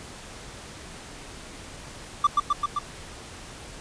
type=tone with echo; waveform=triangle; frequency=1174.7 Hz; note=D6; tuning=in tune; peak=-13 dBFS; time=2.24-2.27 s; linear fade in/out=5 ms; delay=130 ms; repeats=4; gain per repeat=-2 dB; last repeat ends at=2.79 s; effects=pink hiss -42 dBFS RMS until 3.8 s + resampled to 22050 Hz